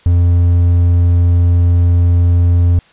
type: tone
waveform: triangle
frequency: 87 Hz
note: F2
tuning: 6 cents flat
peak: -5 dBFS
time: 0.06-2.79 s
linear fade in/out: 0 ms
effects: white hiss -47 dBFS RMS until 2.92 s + resampled to 8000 Hz